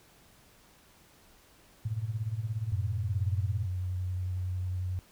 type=tone with tremolo; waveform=sine; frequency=110 Hz; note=A2; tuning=in tune; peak=-27 dBFS; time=1.85-3.66 s; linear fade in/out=5 ms; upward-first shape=sine; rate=17 Hz; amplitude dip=80%
type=tone with vibrato; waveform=sine; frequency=91.6 Hz; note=F#2; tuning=17 cents flat; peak=-30 dBFS; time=2.72-4.99 s; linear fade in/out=0 ms; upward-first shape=sine; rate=11 Hz; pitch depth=17 cents each way
effects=pink hiss -60 dBFS RMS until 5.11 s